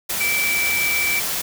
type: tone in noise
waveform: sine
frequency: 2319 Hz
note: D7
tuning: 22 cents flat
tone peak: -19 dBFS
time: 0.2-1.2 s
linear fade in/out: 10 ms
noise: white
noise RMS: -24 dBFS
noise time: 0.09-1.42 s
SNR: +2 dB
effects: none